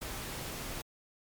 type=noise; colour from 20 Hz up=pink; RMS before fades=-40 dBFS; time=0.01-0.82 s; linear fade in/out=10 ms; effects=MP3 96 kbps